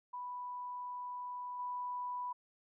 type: tone with level steps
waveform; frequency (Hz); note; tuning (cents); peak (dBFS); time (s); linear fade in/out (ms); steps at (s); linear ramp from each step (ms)
sine; 987.8; B5; 0; -40 / -37; 0.13-2.33; 10; 1.59; 5
effects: none